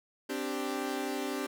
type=chord; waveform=sawtooth; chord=C suspended second; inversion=none; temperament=equal; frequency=261.6 / 293.7 / 392 Hz; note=C4 / D4 / G4; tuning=0 / 0 / 0 cents; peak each=-33 dBFS; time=0.29-1.47 s; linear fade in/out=10 ms; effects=none